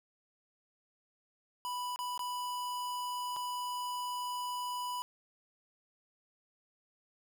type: tone with dropouts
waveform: square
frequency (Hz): 987.8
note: B5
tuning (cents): 0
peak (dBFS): -36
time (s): 1.65-5.02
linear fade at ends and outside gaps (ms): 0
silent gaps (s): 1.96-1.99 / 2.177-2.193 / 3.363-3.367
effects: none

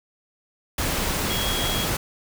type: tone in noise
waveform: sine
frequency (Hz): 3302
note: G#7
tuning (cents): -11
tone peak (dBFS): -28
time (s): 1.3-1.85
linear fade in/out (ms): 5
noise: pink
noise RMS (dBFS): -25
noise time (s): 0.78-1.97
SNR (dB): -6
effects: none

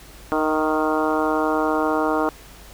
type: harmonic tone with a mistuned harmonic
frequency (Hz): 155.1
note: D#3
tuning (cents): -5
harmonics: 2 / 3 / 4 / 5 / 6 / 7 / 8 / 9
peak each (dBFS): -23 / -25 / -26 / -27 / -28 / -28 / -29 / -30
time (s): 0.32-2.29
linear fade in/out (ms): 0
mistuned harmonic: 4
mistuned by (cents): +22
effects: added 50 Hz sine -45 dBFS peak until 2.73 s + pink hiss -45 dBFS RMS until 2.73 s

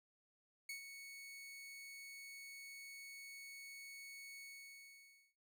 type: tone with ADSR envelope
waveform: sawtooth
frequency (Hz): 2217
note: C#7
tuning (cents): 0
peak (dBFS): -40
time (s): 0.69-5.34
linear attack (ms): 4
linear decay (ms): 110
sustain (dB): -8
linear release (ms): 920
effects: noise-tail reverb RT60 0.3 s tail -17 dB re dry

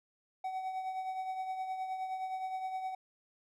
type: tone with tremolo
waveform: triangle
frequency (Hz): 754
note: F#5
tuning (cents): +32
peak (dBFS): -31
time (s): 0.44-2.95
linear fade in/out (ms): 5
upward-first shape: triangle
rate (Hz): 9.6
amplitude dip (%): 55
effects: none

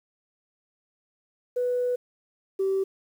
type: tone pair in turn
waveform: sine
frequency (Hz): 493.9 / 386.2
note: B4 / G4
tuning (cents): 0 / -26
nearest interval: major third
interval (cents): 426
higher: first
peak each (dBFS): -22 / -21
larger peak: second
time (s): 1.56-1.96 / 2.59-2.84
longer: first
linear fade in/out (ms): 10
effects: tanh soft clip ceiling -18 dBFS + 9-bit

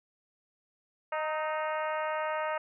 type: harmonic tone with a mistuned harmonic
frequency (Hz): 309.2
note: D#4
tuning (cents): -11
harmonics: 2 / 3 / 4 / 5 / 6 / 7 / 8 / 9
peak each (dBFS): -33 / -35 / -37 / -41 / -42 / -45 / -49 / -49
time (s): 1.12-2.58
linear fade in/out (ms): 5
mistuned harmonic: 4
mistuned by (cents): +31
effects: none

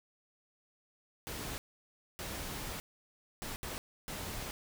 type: noise bursts at uneven times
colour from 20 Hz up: pink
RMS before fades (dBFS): -41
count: 5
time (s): 1.27-1.58 / 2.19-2.8 / 3.42-3.56 / 3.63-3.78 / 4.08-4.51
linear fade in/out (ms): 0
effects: none

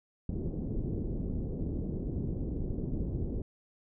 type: low-pass noise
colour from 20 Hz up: pink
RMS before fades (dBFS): -34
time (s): 0.29-3.42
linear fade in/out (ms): 2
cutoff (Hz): 390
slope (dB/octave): 24
effects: none

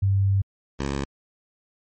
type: tone pair in turn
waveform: sine / 10% pulse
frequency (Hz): 98 / 69.32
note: G2 / C#2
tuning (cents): 0 / +1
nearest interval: tritone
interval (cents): 599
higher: first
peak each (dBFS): -17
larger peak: neither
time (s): 0.02-0.42 / 0.79-1.05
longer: first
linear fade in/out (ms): 10
effects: MP3 32 kbps

